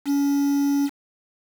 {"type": "tone with quantisation", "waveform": "triangle", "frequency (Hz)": 282.3, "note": "C#4", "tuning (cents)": 32, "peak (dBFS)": -16, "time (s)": [0.05, 0.9], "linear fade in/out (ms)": 50, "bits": 6, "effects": []}